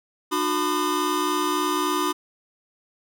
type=tone cluster; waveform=square; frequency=300.2 / 363.7 / 1002 / 1213 Hz; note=D4 / F#4 / B5 / D#6; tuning=+38 / -30 / +25 / -44 cents; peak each=-28 dBFS; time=0.31-2.13 s; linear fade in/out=20 ms; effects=none